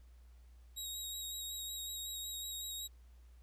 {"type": "tone with vibrato", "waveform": "20% pulse", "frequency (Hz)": 3800, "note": "A#7", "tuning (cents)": 33, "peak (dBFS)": -35, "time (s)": [0.76, 2.88], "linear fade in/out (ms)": 20, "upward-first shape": "sine", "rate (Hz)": 5.4, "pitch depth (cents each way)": 19, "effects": ["added 60 Hz sine -56 dBFS peak until 3.42 s", "pink hiss -74 dBFS RMS until 3.42 s"]}